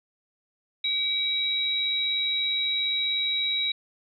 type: tone pair together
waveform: sine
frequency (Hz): 2291 / 3853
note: D7 / B7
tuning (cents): -44 / -44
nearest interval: major sixth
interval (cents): 900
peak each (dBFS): -31 / -24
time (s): 0.84-3.72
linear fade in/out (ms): 5
effects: none